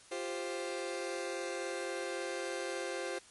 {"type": "chord", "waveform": "sawtooth", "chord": "F suspended second", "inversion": "none", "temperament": "just", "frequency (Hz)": [349.2, 392.9, 523.8], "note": ["F4", "G4", "C5"], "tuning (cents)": [0, 4, 2], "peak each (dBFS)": [-37, -38, -35], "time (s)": [0.11, 3.19], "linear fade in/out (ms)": 10, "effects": ["white hiss -58 dBFS RMS until 3.3 s", "MP3 48 kbps"]}